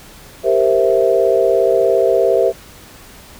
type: chord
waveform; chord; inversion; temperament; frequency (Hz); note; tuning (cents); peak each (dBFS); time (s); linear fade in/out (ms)
sine; C dominant seventh; second; equal; 392 / 466.2 / 523.3 / 659.3; G4 / Bb4 / C5 / E5; 0 / 0 / 0 / 0; -16; 0.43-2.53; 50
effects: pink hiss -40 dBFS RMS until 3.39 s